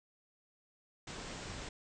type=low-pass noise; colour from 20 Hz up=pink; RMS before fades=-45 dBFS; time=1.07-1.69 s; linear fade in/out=5 ms; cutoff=8300 Hz; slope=96 dB/octave; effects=none